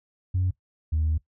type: tone pair in turn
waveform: sine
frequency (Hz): 92 / 78.27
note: F#2 / D#2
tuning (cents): -9 / +11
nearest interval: minor third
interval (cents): 280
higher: first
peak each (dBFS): -20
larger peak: neither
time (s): 0.34-0.51 / 0.92-1.18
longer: second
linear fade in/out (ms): 10
effects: noise-tail reverb RT60 0.1 s tail -18 dB re dry + tanh soft clip ceiling -18 dBFS

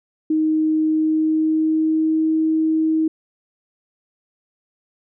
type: tone with pitch glide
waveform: sine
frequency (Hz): 312.8 to 317.2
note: D#4 to D#4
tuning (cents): +9 to +33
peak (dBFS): -15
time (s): 0.3-3.08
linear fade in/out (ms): 5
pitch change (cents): +24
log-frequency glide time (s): 0.85-2.32
effects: none

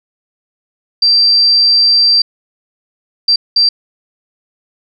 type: tone bursts at uneven times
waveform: sine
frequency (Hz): 4699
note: D8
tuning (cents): 0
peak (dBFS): -6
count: 3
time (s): 1.02-2.22 / 3.28-3.36 / 3.56-3.69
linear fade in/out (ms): 5
effects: none

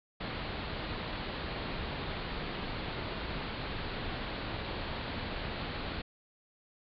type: low-pass noise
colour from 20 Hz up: pink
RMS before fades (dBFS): -38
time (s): 0.2-6.02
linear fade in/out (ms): 10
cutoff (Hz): 4500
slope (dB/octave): 96
effects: none

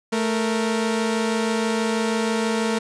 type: tone pair together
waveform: sawtooth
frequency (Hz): 220 / 466.2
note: A3 / A#4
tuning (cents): 0 / 0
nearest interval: octave + minor second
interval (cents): 1300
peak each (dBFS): -18 / -21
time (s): 0.12-2.79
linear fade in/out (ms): 10
effects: resampled to 22050 Hz

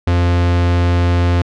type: tone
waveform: 45% pulse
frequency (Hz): 87.31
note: F2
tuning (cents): 0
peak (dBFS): -11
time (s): 0.07-1.42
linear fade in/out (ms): 5
effects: low-pass 4000 Hz 12 dB/octave

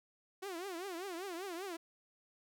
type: tone with vibrato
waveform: sawtooth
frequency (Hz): 364.3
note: F#4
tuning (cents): -27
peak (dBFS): -37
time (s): 0.42-1.77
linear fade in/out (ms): 10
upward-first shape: triangle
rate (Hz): 5.1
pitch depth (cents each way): 210
effects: none

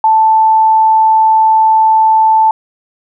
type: tone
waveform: sine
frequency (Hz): 880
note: A5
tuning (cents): 0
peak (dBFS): -5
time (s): 0.04-2.51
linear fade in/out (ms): 2
effects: none

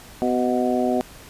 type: harmonic tone with a mistuned harmonic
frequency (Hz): 125.4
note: B2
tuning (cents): +27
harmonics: 2 / 3 / 4 / 5 / 6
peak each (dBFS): -22 / -25 / -29 / -25 / -26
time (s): 0.22-1.01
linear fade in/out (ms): 0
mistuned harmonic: 6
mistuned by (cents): -42
effects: pink hiss -44 dBFS RMS until 1.29 s + resampled to 32000 Hz

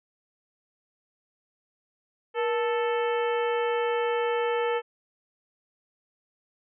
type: harmonic tone with a mistuned harmonic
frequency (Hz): 440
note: A4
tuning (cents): 0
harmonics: 1 / 2 / 3 / 4 / 5 / 6 / 7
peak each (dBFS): -25 / -31 / -35 / -37 / -39 / -41 / -42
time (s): 2.34-4.82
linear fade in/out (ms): 50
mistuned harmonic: 1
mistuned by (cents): +130
effects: none

